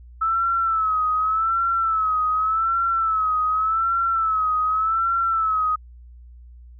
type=tone with vibrato; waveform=sine; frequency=1307 Hz; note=E6; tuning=15 cents flat; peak=-18 dBFS; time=0.21-5.76 s; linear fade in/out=10 ms; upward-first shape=sine; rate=0.86 Hz; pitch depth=72 cents each way; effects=added 60 Hz sine -41 dBFS peak until 6.79 s